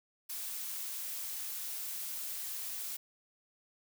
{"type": "noise", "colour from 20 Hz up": "blue", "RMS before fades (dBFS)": -40, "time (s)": [0.29, 2.97], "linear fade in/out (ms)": 10, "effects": []}